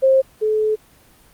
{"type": "tone pair in turn", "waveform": "sine", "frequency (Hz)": [531, 431], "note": ["C5", "A4"], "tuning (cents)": [25, -36], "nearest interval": "major third", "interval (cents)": 361, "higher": "first", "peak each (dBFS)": [-10, -15], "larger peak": "first", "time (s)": [[0.02, 0.22], [0.41, 0.76]], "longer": "second", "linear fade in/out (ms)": 20, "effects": ["pink hiss -51 dBFS RMS until 1.33 s", "Opus 24 kbps"]}